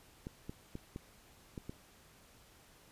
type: clicks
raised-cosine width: 3 ms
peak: -29 dBFS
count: 6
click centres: 0.269 / 0.495 / 0.754 / 0.961 / 1.578 / 1.695 s
effects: pink hiss -62 dBFS RMS until 2.91 s + resampled to 32000 Hz